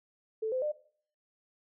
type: tone with pitch steps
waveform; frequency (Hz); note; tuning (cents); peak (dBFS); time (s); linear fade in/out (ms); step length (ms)
sine; 440 / 514.3 / 601.1; A4 / C5 / D5; 0 / -30 / +40; -29; 0.42-0.72; 10; 100
effects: noise-tail reverb RT60 0.5 s tail -17 dB re dry